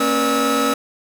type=tone cluster; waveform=45% pulse; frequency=230.6 / 273.6 / 482.3 / 591 / 1294 Hz; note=A#3 / C#4 / B4 / D5 / E6; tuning=-19 / -23 / -41 / +11 / -32 cents; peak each=-26 / -21 / -23 / -26 / -20 dBFS; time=0-0.74 s; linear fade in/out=5 ms; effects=none